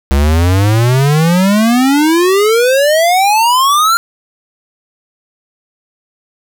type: exponential sweep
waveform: square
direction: up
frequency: 67.1 to 1399 Hz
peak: -8 dBFS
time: 0.11-3.97 s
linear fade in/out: 0 ms
effects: none